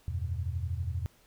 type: chord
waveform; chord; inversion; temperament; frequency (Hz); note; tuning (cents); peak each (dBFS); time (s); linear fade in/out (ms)
sine; E suspended second; none; equal with one note detuned; 82.41 / 94.77 / 123.47; E2 / F#2 / B2; 0 / +42 / 0; -33 / -35 / -38; 0.08-1.06; 0
effects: pink hiss -63 dBFS RMS until 1.26 s